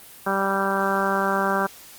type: harmonic tone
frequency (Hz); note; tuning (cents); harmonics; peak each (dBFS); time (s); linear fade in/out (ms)
195.3; G3; -6; 1 / 2 / 3 / 4 / 5 / 6 / 7 / 8; -28 / -28 / -28 / -28 / -28 / -28 / -28 / -28; 0.26-1.67; 10
effects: white hiss -45 dBFS RMS until 1.98 s + Opus 32 kbps